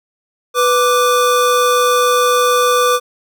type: tone pair together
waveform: square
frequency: 493.9 / 1174.7 Hz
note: B4 / D6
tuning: 0 / 0 cents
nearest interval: octave + minor third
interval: 1500 cents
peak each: -14 dBFS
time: 0.54-3 s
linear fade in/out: 50 ms
effects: none